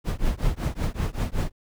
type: noise with tremolo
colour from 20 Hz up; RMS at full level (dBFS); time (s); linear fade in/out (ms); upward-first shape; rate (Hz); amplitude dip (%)
brown; -21; 0.04-1.52; 50; triangle; 5.3; 100
effects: none